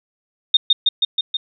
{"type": "tone with echo", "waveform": "sine", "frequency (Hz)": 3670, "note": "A#7", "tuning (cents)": -28, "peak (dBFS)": -7, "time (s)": [0.54, 0.57], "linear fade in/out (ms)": 5, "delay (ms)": 160, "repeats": 5, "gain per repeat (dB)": -2, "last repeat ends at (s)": 1.37, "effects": []}